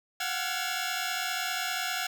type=tone cluster; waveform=15% pulse; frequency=719 / 754 / 1368 / 1684 Hz; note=F#5 / F#5 / F6 / G#6; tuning=-50 / +32 / -36 / +24 cents; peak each=-29 dBFS; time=0.2-2.07 s; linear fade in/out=5 ms; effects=none